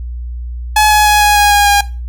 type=tone with pitch steps; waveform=sawtooth; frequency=850 / 843.6 / 837.3 / 831.1 / 824.8 / 818.7 / 812.6 Hz; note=G#5 / G#5 / G#5 / G#5 / G#5 / G#5 / G#5; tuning=+40 / +27 / +14 / +1 / -12 / -25 / -38 cents; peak=-3 dBFS; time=0.76-1.81 s; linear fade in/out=5 ms; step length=150 ms; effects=noise-tail reverb RT60 0.3 s tail -18 dB re dry + added 60 Hz sine -20 dBFS peak until 2.08 s